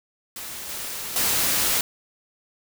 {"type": "noise with level steps", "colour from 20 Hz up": "white", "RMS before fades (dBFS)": [-35, -32, -22], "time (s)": [0.36, 1.81], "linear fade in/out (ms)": 2, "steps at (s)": [0.69, 1.16], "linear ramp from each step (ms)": 2, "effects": []}